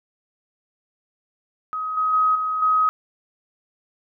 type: tone with level steps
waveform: sine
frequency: 1264 Hz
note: D#6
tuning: 27 cents sharp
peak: -24 / -18 / -15 / -21 / -15 dBFS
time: 1.73-2.89 s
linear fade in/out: 0 ms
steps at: 1.97 / 2.13 / 2.35 / 2.62 s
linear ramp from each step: 5 ms
effects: none